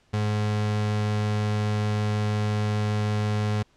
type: tone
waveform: 35% pulse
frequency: 105.5 Hz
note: G#2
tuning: 28 cents sharp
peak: -21 dBFS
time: 0.13-3.63 s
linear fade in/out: 10 ms
effects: pink hiss -63 dBFS RMS until 3.76 s + low-pass 6000 Hz 12 dB/octave